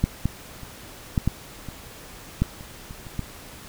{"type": "clicks", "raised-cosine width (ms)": 5, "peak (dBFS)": [-6, -9, -27, -8, -8, -21, -7, -28, -26, -27, -14], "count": 11, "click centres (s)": [0.04, 0.256, 0.633, 1.178, 1.276, 1.687, 2.42, 2.609, 2.909, 3.068, 3.193], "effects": ["pink hiss -43 dBFS RMS until 3.68 s"]}